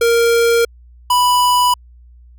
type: tone pair in turn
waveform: square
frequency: 466.2 / 987.8 Hz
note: A#4 / B5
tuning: 0 / 0 cents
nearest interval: octave + minor second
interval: 1300 cents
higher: second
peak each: -11 dBFS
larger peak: neither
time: 0.01-0.65 / 1.1-1.74 s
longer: neither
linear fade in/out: 5 ms
effects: added 60 Hz sine -40 dBFS peak until 2.38 s